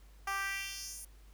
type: tone with high-pass filter sweep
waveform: 10% pulse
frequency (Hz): 392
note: G4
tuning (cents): 0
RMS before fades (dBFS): -39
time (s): 0.27-1.05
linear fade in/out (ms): 5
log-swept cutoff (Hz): 880 to 10000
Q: 2
effects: added 50 Hz sine -54 dBFS peak until 1.33 s + pink hiss -66 dBFS RMS until 1.33 s